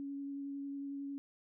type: tone with vibrato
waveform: sine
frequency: 279.4 Hz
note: C#4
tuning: 14 cents sharp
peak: -39 dBFS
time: 0-1.18 s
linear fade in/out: 0 ms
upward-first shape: sine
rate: 11 Hz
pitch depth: 10 cents each way
effects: none